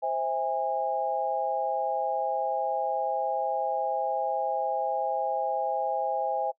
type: chord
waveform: sine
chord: C augmented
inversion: none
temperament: just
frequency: 523.3 / 654.1 / 817.6 Hz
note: C5 / E5 / G#5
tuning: 0 / -14 / -27 cents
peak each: -32 / -31 / -28 dBFS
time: 0.02-6.52 s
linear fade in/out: 20 ms
effects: noise-tail reverb RT60 0.1 s tail -24 dB re dry